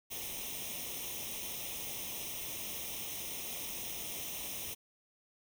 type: noise with comb filter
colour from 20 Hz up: white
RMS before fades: -41 dBFS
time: 0.1-4.75 s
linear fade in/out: 20 ms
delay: 0.33 ms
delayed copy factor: +0.8
effects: none